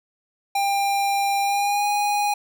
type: tone with pitch glide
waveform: square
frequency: 797 to 823.2 Hz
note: G5 to G#5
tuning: +28 to -16 cents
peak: -20 dBFS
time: 0.55-2.34 s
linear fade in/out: 5 ms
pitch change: +56 cents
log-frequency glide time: 1.41-1.86 s
effects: none